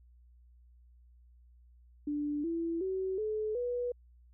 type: tone with pitch steps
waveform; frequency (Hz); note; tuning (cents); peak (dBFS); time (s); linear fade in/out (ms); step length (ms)
sine; 293.6 / 333.4 / 378.6 / 429.9 / 488.1; D4 / E4 / F#4 / A4 / B4; 0 / +20 / +40 / -40 / -20; -31; 2.07-3.92; 5; 370
effects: added 60 Hz sine -57 dBFS peak until 4.33 s